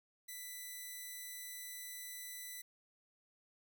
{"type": "tone", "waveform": "5% pulse", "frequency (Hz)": 1990, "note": "B6", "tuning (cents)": 13, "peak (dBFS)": -35, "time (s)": [0.28, 2.62], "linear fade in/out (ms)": 10, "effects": []}